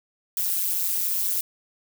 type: noise with amplitude modulation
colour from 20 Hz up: violet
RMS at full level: -21 dBFS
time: 0.37-1.41 s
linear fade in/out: 2 ms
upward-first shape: sine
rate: 185 Hz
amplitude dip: 95%
effects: none